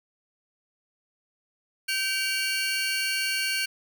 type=tone cluster; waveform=40% pulse; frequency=1550 / 2306 / 2796 / 4423 Hz; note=G6 / D7 / F7 / C#8; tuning=-20 / -32 / +1 / -5 cents; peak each=-30 dBFS; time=1.88-3.66 s; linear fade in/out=10 ms; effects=none